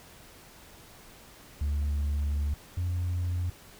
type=tone pair in turn; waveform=sine; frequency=72.6 / 88.53 Hz; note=D2 / F2; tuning=-19 / +24 cents; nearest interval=minor third; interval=343 cents; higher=second; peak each=-23 / -25 dBFS; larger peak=first; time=1.61-2.54 / 2.77-3.5 s; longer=first; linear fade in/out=5 ms; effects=tanh soft clip ceiling -25 dBFS + pink hiss -52 dBFS RMS until 3.79 s